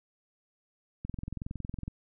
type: click train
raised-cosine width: 5 ms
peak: -24 dBFS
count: 19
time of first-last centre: 1.05-1.879 s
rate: 21.7 Hz
effects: none